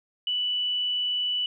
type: tone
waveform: sine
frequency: 2967 Hz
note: F#7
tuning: 4 cents sharp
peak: -24 dBFS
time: 0.27-1.46 s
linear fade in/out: 2 ms
effects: none